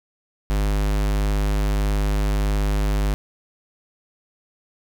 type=tone; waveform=square; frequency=50.8 Hz; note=G#1; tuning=38 cents flat; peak=-19 dBFS; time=0.5-3.14 s; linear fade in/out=0 ms; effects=none

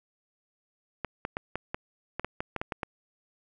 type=clicks; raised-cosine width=0.5 ms; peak=-16 dBFS; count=12; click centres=1.047 / 1.251 / 1.369 / 1.556 / 1.745 / 2.196 / 2.246 / 2.405 / 2.563 / 2.615 / 2.722 / 2.832 s; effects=none

